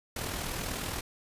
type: noise with amplitude modulation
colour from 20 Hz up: pink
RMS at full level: -33 dBFS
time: 0.16-1.01 s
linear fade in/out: 5 ms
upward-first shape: sine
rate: 40.1 Hz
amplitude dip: 50%
effects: resampled to 32000 Hz